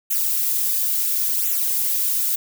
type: noise with flanger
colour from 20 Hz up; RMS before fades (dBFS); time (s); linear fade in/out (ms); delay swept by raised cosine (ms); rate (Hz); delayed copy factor
violet; -21; 0.1-2.36; 10; 0.2 to 5.3; 0.72; -0.75
effects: none